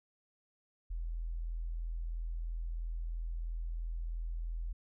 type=tone; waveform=sine; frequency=41.51 Hz; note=E1; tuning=13 cents sharp; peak=-35 dBFS; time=0.9-4.73 s; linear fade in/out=10 ms; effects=none